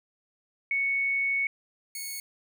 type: tone pair in turn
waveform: sine / 5% pulse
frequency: 2217 / 2209 Hz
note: C#7 / C#7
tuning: 0 / -7 cents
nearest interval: unison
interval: 7 cents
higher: first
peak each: -24 dBFS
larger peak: neither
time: 0.71-1.47 / 1.95-2.2 s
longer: first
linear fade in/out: 2 ms
effects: none